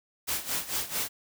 white noise with tremolo, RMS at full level -29 dBFS, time 0.27-1.09 s, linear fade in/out 20 ms, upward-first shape sine, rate 4.5 Hz, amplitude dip 80%, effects none

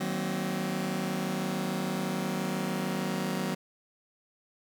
sawtooth chord, C half-diminished seventh, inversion first, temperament just, 156.98 / 188.37 / 235.5 / 261.6 Hz, Eb3 / Gb3 / Bb3 / C4, +16 / +31 / +18 / 0 cents, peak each -33 / -28 / -32 / -34 dBFS, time 0-3.55 s, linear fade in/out 10 ms, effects none

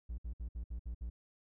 triangle tone bursts, 58.27 Hz, A#1, in tune, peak -36 dBFS, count 7, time 0.09-1.1 s, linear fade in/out 10 ms, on 92 ms, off 61 ms, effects none

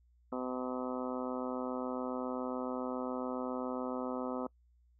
harmonic tone, 127.2 Hz, C3, 48 cents flat, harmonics 2 / 3 / 4 / 5 / 6 / 7 / 8 / 9 / 10, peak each -38 / -44 / -41 / -45 / -48 / -48 / -48 / -49 / -47 dBFS, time 0.32-4.47 s, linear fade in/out 5 ms, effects noise-tail reverb RT60 0.1 s tail -25 dB re dry + added 60 Hz sine -64 dBFS peak until 4.99 s

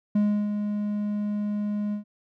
triangle tone with ADSR envelope, 207.7 Hz, G#3, in tune, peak -16 dBFS, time 0.15-2.04 s, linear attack 7 ms, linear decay 320 ms, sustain -7 dB, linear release 110 ms, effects none

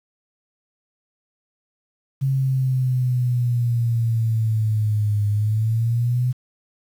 sine exponential two-way sweep, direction down then up, 135.9 to 103 to 126.8 Hz, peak -17 dBFS, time 2.21-6.33 s, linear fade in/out 20 ms, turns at 5.28 s, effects 8-bit

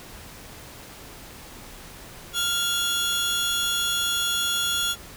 sawtooth tone pair together, 1396.9 / 3370 Hz, F6 / G#7, 0 / +25 cents, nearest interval octave + minor third, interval 1525 cents, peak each -24 / -21 dBFS, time 2.33-4.96 s, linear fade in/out 50 ms, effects pink hiss -43 dBFS RMS until 5.16 s

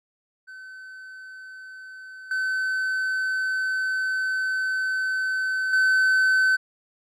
triangle tone with level steps, 1525 Hz, G6, 48 cents flat, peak -37 / -21 / -15 dBFS, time 0.47-6.57 s, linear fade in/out 20 ms, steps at 2.31 / 5.73 s, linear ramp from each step 2 ms, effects resampled to 32000 Hz

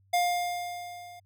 square tone with level ramp, 706 Hz, F5, 19 cents sharp, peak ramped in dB -22 to -46 dBFS, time 0.13-1.2 s, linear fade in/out 10 ms, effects added 97 Hz sine -61 dBFS peak until 1.25 s

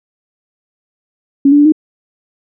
sine tone with pitch steps, 277.6 / 290 / 292.2 / 309.6 Hz, C#4 / D4 / D4 / D#4, +3 / -22 / -9 / -9 cents, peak -4 dBFS, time 1.45-1.722 s, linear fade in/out 5 ms, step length 68 ms, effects none

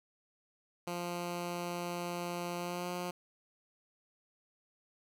10% pulse tone with pitch glide, 174.61 to 177.97 Hz, F3 to F3, 0 to +33 cents, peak -28 dBFS, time 0.87-3.11 s, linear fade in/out 5 ms, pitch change +33 cents, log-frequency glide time 2.57-2.9 s, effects none

